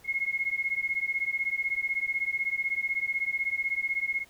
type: beating tone pair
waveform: sine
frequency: 2156 / 2172 Hz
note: C#7 / C#7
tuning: -49 / -36 cents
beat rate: 16 Hz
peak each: -30 dBFS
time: 0.04-4.25 s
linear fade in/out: 50 ms
effects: pink hiss -58 dBFS RMS until 4.29 s